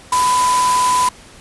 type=tone in noise; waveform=sine; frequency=1000 Hz; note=B5; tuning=21 cents sharp; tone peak=-12 dBFS; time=0.12-1.09 s; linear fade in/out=5 ms; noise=white; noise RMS=-21 dBFS; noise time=0.12-1.09 s; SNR=+6 dB; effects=pink hiss -42 dBFS RMS until 1.4 s + resampled to 24000 Hz